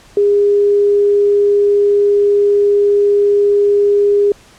sine tone, 407.4 Hz, G#4, 33 cents flat, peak -8 dBFS, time 0.17-4.32 s, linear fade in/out 2 ms, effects pink hiss -44 dBFS RMS until 4.58 s + low-pass 9000 Hz 12 dB/octave

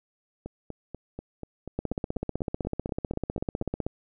two click trains, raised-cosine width 2 ms, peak -15 / -23 dBFS, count 34 / 14, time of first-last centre 1.79-3.865 / 0.46-3.623 s, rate 15.9 / 4.11 Hz, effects none

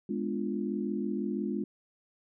sine chord, G# diminished seventh, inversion none, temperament equal with one note detuned, 207.7 / 247.7 / 293.7 / 349.2 Hz, G#3 / B3 / D4 / F4, 0 / +5 / 0 / 0 cents, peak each -33 / -36 / -37 / -36 dBFS, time 0.09-1.64 s, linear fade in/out 5 ms, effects none

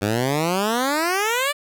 10% pulse exponential sweep, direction up, 98 to 598 Hz, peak -11 dBFS, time 0.01-1.53 s, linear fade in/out 20 ms, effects none

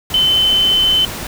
sine tone in noise, 3056 Hz, G7, 45 cents flat, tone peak -10 dBFS, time 0.14-1.05 s, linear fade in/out 2 ms, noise pink, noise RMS -26 dBFS, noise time 0.1-1.27 s, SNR +13 dB, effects none

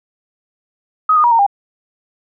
sine tone with pitch steps, 1262 / 1225 / 956 / 919 / 804 Hz, D#6 / D#6 / A#5 / A#5 / G5, +24 / -27 / +43 / -25 / +44 cents, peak -8 dBFS, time 1.09-1.465 s, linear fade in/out 5 ms, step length 75 ms, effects none

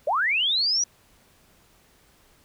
sine linear sweep, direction up, 519 to 5920 Hz, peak -20 dBFS, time 0.07-0.84 s, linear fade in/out 5 ms, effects pink hiss -59 dBFS RMS until 2.44 s

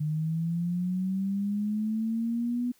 sine linear sweep, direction up, 150 to 246.9 Hz, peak -26 dBFS, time 0-2.72 s, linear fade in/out 10 ms, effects white hiss -64 dBFS RMS until 2.79 s

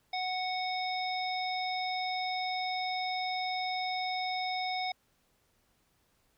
harmonic tone, 740 Hz, F#5, in tune, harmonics 1 / 3 / 5 / 7, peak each -33 / -38 / -40 / -41 dBFS, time 0.13-4.92 s, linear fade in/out 5 ms, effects pink hiss -72 dBFS RMS until 6.37 s

